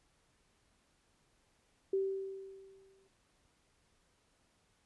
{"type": "tone with exponential decay", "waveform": "sine", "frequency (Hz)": 387.1, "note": "G4", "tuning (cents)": -22, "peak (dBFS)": -28, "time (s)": [1.93, 3.08], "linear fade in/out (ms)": 5, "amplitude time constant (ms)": 250, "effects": ["pink hiss -73 dBFS RMS until 4.85 s", "resampled to 24000 Hz"]}